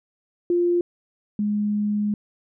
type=tone pair in turn; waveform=sine; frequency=349.2 / 208.2 Hz; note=F4 / G#3; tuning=0 / +5 cents; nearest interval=major sixth; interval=895 cents; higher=first; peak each=-17 / -20 dBFS; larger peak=first; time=0.5-0.81 / 1.39-2.14 s; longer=second; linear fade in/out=2 ms; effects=none